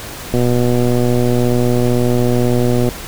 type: click train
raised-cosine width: 2 ms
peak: -3 dBFS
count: 312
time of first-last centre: 0.34-2.889 s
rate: 122 Hz
effects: pink hiss -29 dBFS RMS until 3.07 s